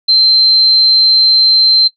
sine tone, 4118 Hz, C8, 28 cents flat, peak -6 dBFS, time 0.08-1.88 s, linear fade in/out 10 ms, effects noise-tail reverb RT60 0.1 s tail -17 dB re dry

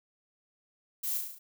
violet noise with echo, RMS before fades -34 dBFS, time 1.03-1.18 s, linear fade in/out 10 ms, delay 35 ms, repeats 6, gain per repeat -3 dB, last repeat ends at 1.39 s, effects none

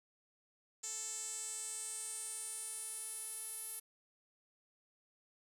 sawtooth tone with band-pass filter sweep, 440.3 Hz, A4, 1 cent sharp, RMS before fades -44 dBFS, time 0.83-3.8 s, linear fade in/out 10 ms, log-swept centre 7300 to 11000 Hz, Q 7.3, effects 12-bit

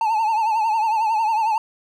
triangle tone with vibrato, 880 Hz, A5, in tune, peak -15 dBFS, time 0.01-1.58 s, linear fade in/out 2 ms, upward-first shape triangle, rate 11 Hz, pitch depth 93 cents each way, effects none

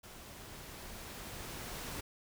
pink noise with level ramp, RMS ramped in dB -52 to -42 dBFS, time 0.03-2.01 s, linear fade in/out 10 ms, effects none

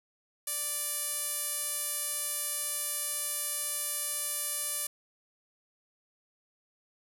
sawtooth tone with band-pass filter, 586 Hz, D5, 4 cents flat, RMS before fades -34 dBFS, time 0.47-4.87 s, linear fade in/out 5 ms, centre 11000 Hz, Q 2.6, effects none

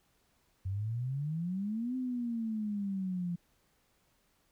sine exponential two-way sweep, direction up then down, 92.2 to 259.3 to 171.4 Hz, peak -32 dBFS, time 0.65-3.36 s, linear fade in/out 10 ms, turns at 1.96 s, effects pink hiss -72 dBFS RMS until 4.51 s

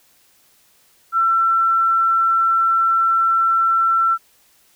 sine tone, 1345 Hz, E6, 34 cents sharp, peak -13 dBFS, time 1.12-4.18 s, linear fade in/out 50 ms, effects white hiss -56 dBFS RMS until 4.75 s

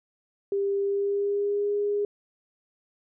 sine tone with pitch glide, 397.9 to 410.3 Hz, G4 to G#4, +26 to -21 cents, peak -23 dBFS, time 0.52-2.05 s, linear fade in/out 2 ms, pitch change +53 cents, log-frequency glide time 0.81-1.74 s, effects none

